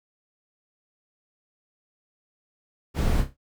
brown noise with echo, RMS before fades -22 dBFS, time 2.94-3.25 s, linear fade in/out 50 ms, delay 30 ms, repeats 4, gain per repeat -9 dB, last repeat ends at 3.37 s, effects none

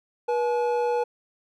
triangle tone pair together, 483 / 854.9 Hz, B4 / G#5, -39 / +50 cents, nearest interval minor seventh, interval 989 cents, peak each -21 / -25 dBFS, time 0.28-1.04 s, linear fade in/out 10 ms, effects none

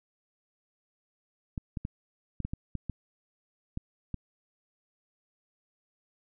clicks, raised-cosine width 5 ms, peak -21 dBFS, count 10, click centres 1.578 / 1.772 / 1.851 / 2.403 / 2.45 / 2.535 / 2.753 / 2.897 / 3.774 / 4.143 s, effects none

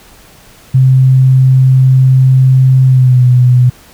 sine tone with pitch glide, 130.81 to 124.9 Hz, C3 to B2, 0 to +20 cents, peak -3 dBFS, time 0.74-3.7 s, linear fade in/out 10 ms, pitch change -80 cents, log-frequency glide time 2.86-3.24 s, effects pink hiss -40 dBFS RMS until 3.93 s

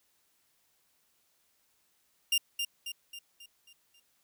sawtooth tone with echo, 2800 Hz, F7, 4 cents sharp, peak -21 dBFS, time 2.32-2.38 s, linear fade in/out 5 ms, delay 270 ms, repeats 6, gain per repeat -6 dB, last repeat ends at 4 s, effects white hiss -72 dBFS RMS until 4.23 s

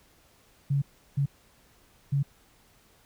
sine tone bursts at uneven times, 140.1 Hz, C#3, 19 cents sharp, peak -22 dBFS, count 3, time 0.7-0.82 / 1.17-1.26 / 2.12-2.23 s, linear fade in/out 10 ms, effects pink hiss -61 dBFS RMS until 3.05 s

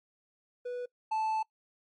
triangle tone pair in turn, 491.6 / 875.9 Hz, B4 / A5, -8 / -8 cents, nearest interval minor seventh, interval 1000 cents, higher second, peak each -32 / -26 dBFS, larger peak second, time 0.65-0.86 / 1.11-1.43 s, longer second, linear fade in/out 10 ms, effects noise-tail reverb RT60 0.1 s tail -23 dB re dry + MP3 48 kbps

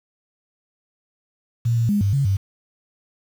sine tone with pitch steps, 117.3 / 115.9 / 205 / 99.9 / 138.7 / 97.5 Hz, A#2 / A#2 / G#3 / G2 / C#3 / G2, +11 / -10 / -22 / +33 / +1 / -9 cents, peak -16 dBFS, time 1.65-2.37 s, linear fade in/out 10 ms, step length 120 ms, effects 7-bit

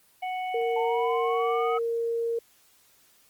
harmonic tone, 740 Hz, F#5, in tune, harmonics 1 / 3 / 4, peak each -29 / -38 / -46 dBFS, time 0.22-1.78 s, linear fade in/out 10 ms
sine tone, 463.5 Hz, A#4, 10 cents flat, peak -25 dBFS, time 0.54-2.39 s, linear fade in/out 5 ms
sine linear sweep, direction up, 880 to 1281 Hz, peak -29 dBFS, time 0.76-1.79 s, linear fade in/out 5 ms
effects white hiss -61 dBFS RMS until 3.29 s + Opus 24 kbps

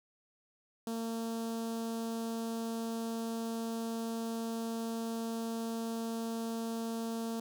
sawtooth tone with notch filter, 227.8 Hz, A#3, 40 cents flat, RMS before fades -37 dBFS, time 0.87-7.4 s, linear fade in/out 2 ms, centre 2100 Hz, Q 0.78, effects none

